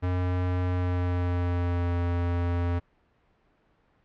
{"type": "tone with pitch glide", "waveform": "square", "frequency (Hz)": [90.4, 87.02], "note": ["F#2", "F2"], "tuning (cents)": [-40, -6], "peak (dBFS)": -25, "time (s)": [0.02, 2.8], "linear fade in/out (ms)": 20, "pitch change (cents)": -66, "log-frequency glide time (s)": [0.62, 1.96], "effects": ["pink hiss -66 dBFS RMS until 4.04 s", "low-pass 2000 Hz 12 dB/octave"]}